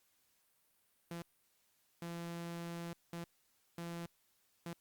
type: tone bursts at uneven times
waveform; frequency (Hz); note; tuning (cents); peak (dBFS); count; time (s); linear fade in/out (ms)
sawtooth; 170; F3; -46; -38; 5; 1.11-1.22 / 2.02-2.93 / 3.13-3.24 / 3.78-4.06 / 4.66-4.73; 2
effects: white hiss -75 dBFS RMS until 4.8 s + Opus 48 kbps